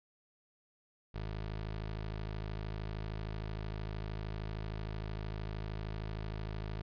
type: tone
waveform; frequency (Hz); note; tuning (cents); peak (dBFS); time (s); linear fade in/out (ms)
20% pulse; 53.1; G#1; +39; -33; 1.14-6.82; 10
effects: resampled to 11025 Hz